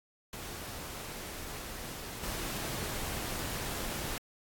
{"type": "noise with level steps", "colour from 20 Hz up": "pink", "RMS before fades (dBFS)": [-42, -37], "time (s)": [0.33, 4.18], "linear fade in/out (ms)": 2, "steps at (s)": 2.23, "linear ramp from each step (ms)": 5, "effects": ["AAC 64 kbps"]}